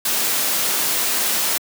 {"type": "noise", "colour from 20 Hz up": "white", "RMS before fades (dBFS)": -20, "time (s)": [0.05, 1.58], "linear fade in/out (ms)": 5, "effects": ["high-pass 200 Hz 12 dB/octave"]}